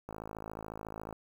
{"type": "click train", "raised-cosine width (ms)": 1, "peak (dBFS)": -27, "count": 57, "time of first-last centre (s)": [0.09, 1.127], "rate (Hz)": 54, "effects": ["9-bit"]}